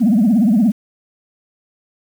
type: tone with vibrato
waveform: sine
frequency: 220 Hz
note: A3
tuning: in tune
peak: -8 dBFS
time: 0-0.72 s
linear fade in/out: 20 ms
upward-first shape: triangle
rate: 17 Hz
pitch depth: 270 cents each way
effects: tanh soft clip ceiling -7 dBFS + 7-bit